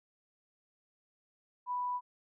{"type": "tone", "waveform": "sine", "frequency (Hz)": 987.8, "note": "B5", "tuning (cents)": 0, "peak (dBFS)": -32, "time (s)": [1.66, 2.01], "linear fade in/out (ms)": 50, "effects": []}